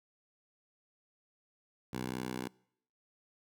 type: tone with high-pass filter sweep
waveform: 10% pulse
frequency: 63 Hz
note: B1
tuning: 35 cents sharp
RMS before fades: -39 dBFS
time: 1.93-2.48 s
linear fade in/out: 5 ms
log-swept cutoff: 140 to 230 Hz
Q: 0.85
effects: noise-tail reverb RT60 0.7 s tail -25 dB re dry